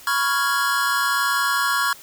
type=chord; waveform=square; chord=C# dominant seventh; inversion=third; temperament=equal; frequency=987.8 / 1108.7 / 1396.9 / 1661.2 Hz; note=B5 / C#6 / E#6 / G#6; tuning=0 / 0 / 0 / 0 cents; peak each=-29 / -24 / -24 / -25 dBFS; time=0.07-1.93 s; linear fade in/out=2 ms; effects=white hiss -44 dBFS RMS until 2.02 s